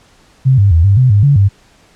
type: tone with pitch steps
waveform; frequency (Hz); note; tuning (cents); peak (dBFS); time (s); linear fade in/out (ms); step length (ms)
sine; 131.8 / 99.8 / 82.1 / 99.3 / 128.1 / 102.1 / 142 / 99.2; C3 / G2 / E2 / G2 / C3 / G#2 / C#3 / G2; +13 / +32 / -6 / +23 / -36 / -29 / +42 / +21; -5; 0.45-1.49; 20; 130
effects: pink hiss -48 dBFS RMS until 1.95 s + low-pass 8000 Hz 12 dB/octave